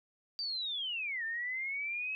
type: linear two-way sweep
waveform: sine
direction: down then up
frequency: 4699 to 1774 to 2582 Hz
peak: -34 dBFS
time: 0.39-2.15 s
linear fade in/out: 0 ms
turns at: 1.24 s
effects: none